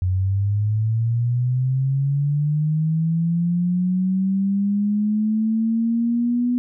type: linear sweep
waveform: sine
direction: up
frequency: 90.3 to 246.7 Hz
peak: -17 dBFS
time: 0.02-6.58 s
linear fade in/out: 0 ms
effects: none